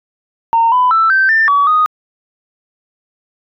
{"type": "tone with pitch steps", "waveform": "sine", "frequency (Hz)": [917, 1000, 1326, 1554, 1788, 1137, 1243], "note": ["A#5", "B5", "E6", "G6", "A6", "C#6", "D#6"], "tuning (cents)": [-29, 21, 10, -16, 27, 44, -2], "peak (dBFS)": -7, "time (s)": [0.53, 1.86], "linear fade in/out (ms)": 0, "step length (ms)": 190, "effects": ["tanh soft clip ceiling -3 dBFS"]}